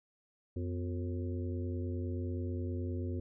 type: harmonic tone with a mistuned harmonic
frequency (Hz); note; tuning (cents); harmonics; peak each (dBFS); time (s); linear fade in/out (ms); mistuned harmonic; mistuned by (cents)
89.5; F2; +43; 1 / 3 / 4 / 5 / 6; -35 / -41 / -43 / -49 / -52; 0.56-3.2; 5; 3; -110
effects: none